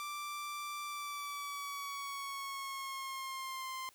sawtooth tone with pitch glide, 1174.7 to 1046.5 Hz, D6 to C6, 0 to 0 cents, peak -36 dBFS, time 0-3.89 s, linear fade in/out 0 ms, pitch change -200 cents, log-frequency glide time 0.85-3.74 s, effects white hiss -65 dBFS RMS until 3.94 s

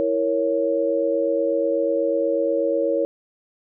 sine chord, A# diminished, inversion second, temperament equal, 329.6 / 466.2 / 554.4 Hz, E4 / A#4 / C#5, 0 / 0 / 0 cents, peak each -25 / -23 / -21 dBFS, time 0-3.05 s, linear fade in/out 0 ms, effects none

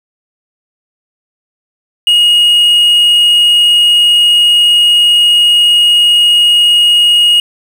triangle tone with quantisation, 2877 Hz, F#7, 49 cents flat, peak -3 dBFS, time 2.07-7.4 s, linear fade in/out 2 ms, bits 5, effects none

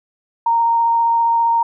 sine tone with vibrato, 927 Hz, A#5, 10 cents flat, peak -12 dBFS, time 0.46-1.63 s, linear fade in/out 5 ms, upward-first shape sine, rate 15 Hz, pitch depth 8 cents each way, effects none

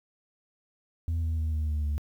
sine tone with pitch steps, 82.7 / 80.81 / 78.97 / 77.16 / 75.4 / 73.68 Hz, E2 / E2 / D#2 / D#2 / D2 / D2, +6 / -34 / +26 / -14 / +46 / +6 cents, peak -23 dBFS, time 1.08-1.98 s, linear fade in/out 0 ms, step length 150 ms, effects tanh soft clip ceiling -25 dBFS + 10-bit

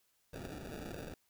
violet noise with sample-and-hold, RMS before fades -45 dBFS, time 0.33-1.14 s, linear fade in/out 2 ms, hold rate 1050 Hz, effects white hiss -75 dBFS RMS until 1.29 s

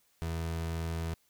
30% pulse tone, 82.41 Hz, E2, in tune, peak -30 dBFS, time 0.22-1.14 s, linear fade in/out 0 ms, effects white hiss -70 dBFS RMS until 1.29 s

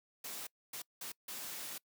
white noise bursts at uneven times, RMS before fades -44 dBFS, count 4, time 0.24-0.47 / 0.73-0.82 / 1.01-1.12 / 1.28-1.78 s, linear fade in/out 5 ms, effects noise-tail reverb RT60 0.1 s tail -24 dB re dry + high-pass 150 Hz 12 dB/octave

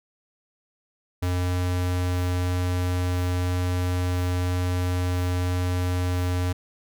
square tone, 89.9 Hz, F#2, 49 cents flat, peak -23 dBFS, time 1.22-6.53 s, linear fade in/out 10 ms, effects none

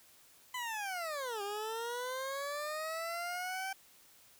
20% pulse linear two-way sweep, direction down then up, 1016 to 398.1 to 777 Hz, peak -32 dBFS, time 0.54-3.73 s, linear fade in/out 5 ms, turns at 1.42 s, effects white hiss -62 dBFS RMS until 4.39 s

